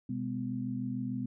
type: tone cluster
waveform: sine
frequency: 125.9 / 204.7 / 251.3 Hz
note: B2 / G#3 / B3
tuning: +34 / -25 / +30 cents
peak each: -38 / -38 / -35 dBFS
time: 0.09-1.26 s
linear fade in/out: 5 ms
effects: none